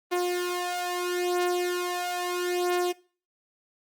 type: beating tone pair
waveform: sawtooth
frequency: 355.8 / 356.56 Hz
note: F4 / F4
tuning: +32 / +36 cents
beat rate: 0.76 Hz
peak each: -26 / -24 dBFS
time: 0.11-2.93 s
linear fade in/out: 20 ms
effects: noise-tail reverb RT60 0.4 s tail -21 dB re dry + Opus 32 kbps